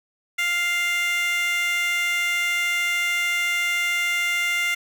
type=tone with high-pass filter; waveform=15% pulse; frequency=698.5 Hz; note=F5; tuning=in tune; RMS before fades=-23 dBFS; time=0.38-4.75 s; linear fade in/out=10 ms; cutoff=2000 Hz; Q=2.7; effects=none